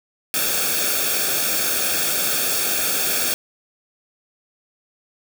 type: noise with comb filter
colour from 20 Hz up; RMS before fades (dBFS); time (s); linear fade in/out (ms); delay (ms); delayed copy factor
white; -21; 0.34-3.34; 0; 1; -0.75
effects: none